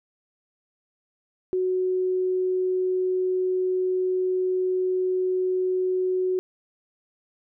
sine tone, 369.7 Hz, F#4, 1 cent flat, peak -21 dBFS, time 1.53-6.39 s, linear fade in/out 0 ms, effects none

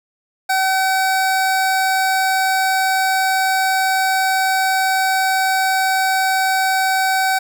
25% pulse tone, 762 Hz, G5, 49 cents flat, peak -11 dBFS, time 0.49-7.39 s, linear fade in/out 10 ms, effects none

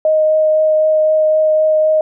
sine tone with vibrato, 622.3 Hz, D#5, in tune, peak -9 dBFS, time 0.05-2.01 s, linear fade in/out 2 ms, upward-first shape triangle, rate 3.9 Hz, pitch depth 9 cents each way, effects none

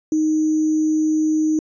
sine tone with sample-and-hold, 311.1 Hz, D#4, in tune, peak -15 dBFS, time 0.12-1.59 s, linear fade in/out 2 ms, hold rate 6300 Hz, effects resampled to 16000 Hz

